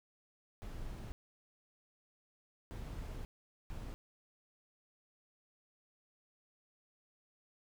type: noise bursts at uneven times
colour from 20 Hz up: brown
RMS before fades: -44 dBFS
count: 3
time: 0.62-1.12 / 2.71-3.25 / 3.7-3.94 s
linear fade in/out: 0 ms
effects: none